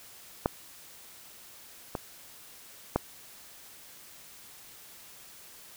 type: clicks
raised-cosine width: 1 ms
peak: -10 / -17 / -10 dBFS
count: 3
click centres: 0.459 / 1.952 / 2.96 s
effects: white hiss -51 dBFS RMS until 5.76 s